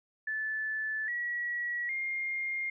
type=tone with pitch steps; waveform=sine; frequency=1744 / 1923.9 / 2122 Hz; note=A6 / B6 / C7; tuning=-16 / -46 / +24 cents; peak=-31 dBFS; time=0.27-2.7 s; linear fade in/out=5 ms; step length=810 ms; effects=none